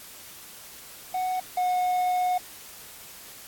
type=tone pair in turn; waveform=triangle; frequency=740 / 727.3 Hz; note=F#5 / F#5; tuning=0 / -30 cents; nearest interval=unison; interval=30 cents; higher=first; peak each=-23 / -20 dBFS; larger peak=second; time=1.14-1.4 / 1.57-2.38 s; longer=second; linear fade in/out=5 ms; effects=white hiss -45 dBFS RMS until 3.47 s + AAC 64 kbps